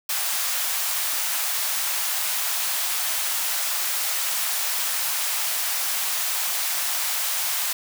white high-pass noise, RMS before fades -25 dBFS, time 0.09-7.73 s, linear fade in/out 5 ms, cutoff 670 Hz, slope 24 dB/octave, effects none

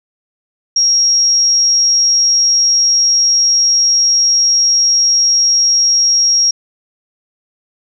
sine tone, 5600 Hz, F8, 4 cents sharp, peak -8 dBFS, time 0.76-6.51 s, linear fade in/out 5 ms, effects none

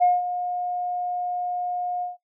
sine tone with ADSR envelope, 716 Hz, F5, 43 cents sharp, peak -13 dBFS, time 0-2.17 s, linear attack 26 ms, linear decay 190 ms, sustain -12 dB, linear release 150 ms, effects noise-tail reverb RT60 0.1 s tail -17 dB re dry + tanh soft clip ceiling -10 dBFS

